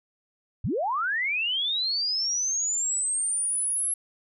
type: linear sweep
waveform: sine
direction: up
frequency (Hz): 65.41 to 11130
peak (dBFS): -24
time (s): 0.64-3.94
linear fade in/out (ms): 5
effects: none